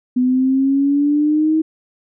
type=exponential sweep; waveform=sine; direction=up; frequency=249 to 318.8 Hz; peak=-12 dBFS; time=0.16-1.62 s; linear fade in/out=10 ms; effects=none